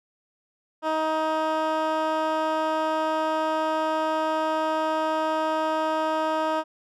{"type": "tone with band-pass filter", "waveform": "15% pulse", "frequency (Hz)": 314.7, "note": "D#4", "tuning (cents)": 20, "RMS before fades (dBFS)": -25, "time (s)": [0.82, 6.64], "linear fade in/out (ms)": 50, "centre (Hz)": 870, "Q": 0.82, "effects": []}